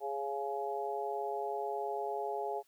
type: harmonic tone with a mistuned harmonic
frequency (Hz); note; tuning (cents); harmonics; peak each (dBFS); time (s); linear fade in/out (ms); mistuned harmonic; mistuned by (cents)
138.59; C#3; 0; 3 / 4 / 5 / 6; -38 / -43 / -39 / -39; 0-2.63; 50; 6; +22
effects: white hiss -71 dBFS RMS until 2.67 s